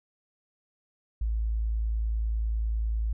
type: tone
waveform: sine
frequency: 55 Hz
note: A1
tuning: in tune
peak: -25 dBFS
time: 1.21-3.13 s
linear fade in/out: 5 ms
effects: none